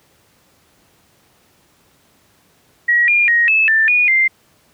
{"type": "tone with pitch steps", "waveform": "sine", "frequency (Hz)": [1909, 2411, 1880, 2609, 1777, 2454, 2092], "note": ["A#6", "D7", "A#6", "E7", "A6", "D#7", "C7"], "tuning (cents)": [41, 45, 14, -18, 17, -25, -1], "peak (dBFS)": -10, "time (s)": [2.88, 4.28], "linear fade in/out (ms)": 10, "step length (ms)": 200, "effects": ["pink hiss -55 dBFS RMS until 4.73 s", "high-pass 80 Hz 12 dB/octave"]}